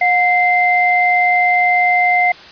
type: tone pair together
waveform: sine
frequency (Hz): 721 / 2081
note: F#5 / C7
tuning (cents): -45 / -10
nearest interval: octave + tritone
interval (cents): 1835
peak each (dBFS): -13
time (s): 0.01-2.32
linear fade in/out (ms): 5
effects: white hiss -37 dBFS RMS until 2.51 s + resampled to 11025 Hz